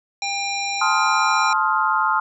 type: harmonic tone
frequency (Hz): 798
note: G5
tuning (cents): +31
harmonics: 1 / 3 / 5 / 7 / 9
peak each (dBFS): -27 / -26 / -30 / -30 / -34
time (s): 0.22-1.53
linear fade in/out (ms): 2
type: chord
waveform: sine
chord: F dominant seventh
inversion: first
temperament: just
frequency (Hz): 873.1 / 1047.7 / 1257.2 / 1396.9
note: A5 / C6 / Eb6 / F6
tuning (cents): -14 / +2 / +18 / 0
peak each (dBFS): -22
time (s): 0.81-2.2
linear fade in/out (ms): 5
effects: none